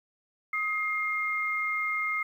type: tone pair together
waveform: sine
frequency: 1261.2 / 2121 Hz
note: D#6 / C7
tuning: +23 / +23 cents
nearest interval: major sixth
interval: 900 cents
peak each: -32 / -28 dBFS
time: 0.53-2.23 s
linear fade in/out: 5 ms
effects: 10-bit